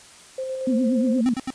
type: tone with tremolo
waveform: sine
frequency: 523 Hz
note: C5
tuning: 1 cent flat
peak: -25 dBFS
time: 0.38-1.21 s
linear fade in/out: 5 ms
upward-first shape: square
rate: 8.7 Hz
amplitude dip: 25%
type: tone with vibrato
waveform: sine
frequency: 240.1 Hz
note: B3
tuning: 49 cents flat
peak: -18 dBFS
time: 0.67-1.34 s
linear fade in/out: 5 ms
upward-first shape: triangle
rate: 8.6 Hz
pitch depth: 180 cents each way
type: tone bursts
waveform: square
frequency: 261.6 Hz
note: C4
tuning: in tune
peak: -25 dBFS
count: 3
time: 1.26-1.504 s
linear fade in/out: 0 ms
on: 30 ms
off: 77 ms
effects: white hiss -47 dBFS RMS until 1.54 s + resampled to 22050 Hz